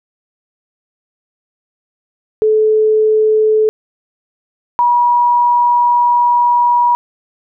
sine tone pair in turn, 432.9 / 964 Hz, A4 / B5, -28 / -42 cents, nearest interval octave + major second, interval 1386 cents, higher second, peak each -8 dBFS, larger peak neither, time 2.42-3.69 / 4.79-6.95 s, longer second, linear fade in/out 0 ms, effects none

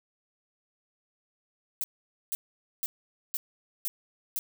violet noise bursts, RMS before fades -31 dBFS, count 6, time 1.81-4.39 s, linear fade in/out 0 ms, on 30 ms, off 480 ms, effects none

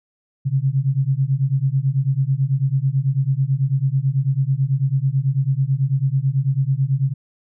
sine beating tone pair, 130.81 / 139.91 Hz, C3 / C#3, 0 / +16 cents, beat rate 9.1 Hz, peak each -19 dBFS, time 0.45-7.14 s, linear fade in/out 20 ms, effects none

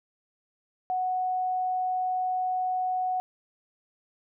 sine tone, 739 Hz, F#5, 2 cents flat, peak -25 dBFS, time 0.9-3.2 s, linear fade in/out 0 ms, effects none

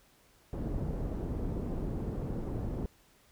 pink low-pass noise, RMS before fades -35 dBFS, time 0.53-2.86 s, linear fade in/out 0 ms, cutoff 410 Hz, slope 12 dB/octave, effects pink hiss -64 dBFS RMS until 3.31 s

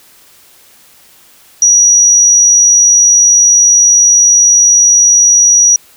sine tone, 5800 Hz, F#8, 35 cents flat, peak -3 dBFS, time 1.62-5.76 s, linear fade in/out 2 ms, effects white hiss -43 dBFS RMS until 5.96 s

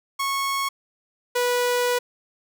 sawtooth tone pair in turn, 1100 / 490 Hz, C#6 / B4, -14 / -14 cents, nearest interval octave + major second, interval 1400 cents, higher first, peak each -19 / -16 dBFS, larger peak second, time 0.19-0.69 / 1.35-1.99 s, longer second, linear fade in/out 10 ms, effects none

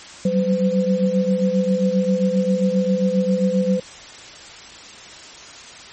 sine tone cluster, 186.2 / 193.7 / 509 Hz, F#3 / G3 / C5, +11 / -20 / -48 cents, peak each -20 dBFS, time 0.25-3.8 s, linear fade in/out 5 ms, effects white hiss -39 dBFS RMS until 5.92 s + MP3 32 kbps

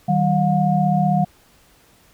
sine tone cluster, 156.6 / 192.2 / 717 Hz, D#3 / G3 / F5, +11 / -34 / +45 cents, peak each -19 dBFS, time 0.08-1.25 s, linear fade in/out 10 ms, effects pink hiss -54 dBFS RMS until 2.13 s

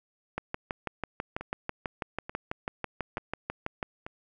two click trains, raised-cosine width 0.5 ms, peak -16 / -23 dBFS, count 22 / 4, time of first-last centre 0.38-3.828 / 1.41-4.065 s, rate 6.09 / 1.13 Hz, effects none

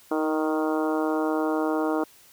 harmonic tone with a mistuned harmonic, 155.56 Hz, D#3, in tune, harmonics 2 / 3 / 4 / 5 / 6 / 7 / 8 / 9, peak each -25 / -29 / -31 / -33 / -35 / -36 / -37 / -38 dBFS, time 0.11-2.04 s, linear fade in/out 5 ms, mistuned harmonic 2, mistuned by +18 cents, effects white hiss -54 dBFS RMS until 2.32 s

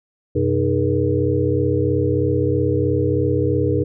sine tone cluster, 91.8 / 127.6 / 307.6 / 414.8 / 477.9 Hz, F#2 / C3 / D#4 / G#4 / A#4, -13 / -43 / -20 / -2 / +43 cents, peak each -22 dBFS, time 0.35-3.84 s, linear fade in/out 10 ms, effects none

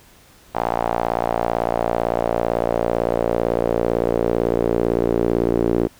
sawtooth tone with band-pass filter sweep, 57.9 Hz, A#1, 11 cents flat, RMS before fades -20 dBFS, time 0.54-5.88 s, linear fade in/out 20 ms, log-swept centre 800 to 370 Hz, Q 2.7, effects pink hiss -50 dBFS RMS until 5.99 s

